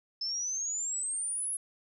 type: exponential sweep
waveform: sine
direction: up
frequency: 5220 to 10800 Hz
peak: -31 dBFS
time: 0.21-1.57 s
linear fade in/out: 5 ms
effects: none